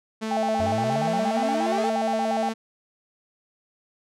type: tone with pitch glide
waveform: sawtooth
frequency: 220 to 223.7 Hz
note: A3 to A3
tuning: 0 to +29 cents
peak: -23 dBFS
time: 0.21-2.54 s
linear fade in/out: 20 ms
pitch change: +29 cents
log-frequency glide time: 0.62-1.29 s
type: tone with vibrato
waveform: sine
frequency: 724 Hz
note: F#5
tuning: 38 cents flat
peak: -23 dBFS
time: 0.31-2.49 s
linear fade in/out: 2 ms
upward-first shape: square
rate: 8.5 Hz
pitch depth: 170 cents each way
type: exponential sweep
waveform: 45% pulse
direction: up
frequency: 87.31 to 463.3 Hz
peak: -29 dBFS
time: 0.59-1.9 s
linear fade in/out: 10 ms
effects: low-pass 8000 Hz 12 dB/octave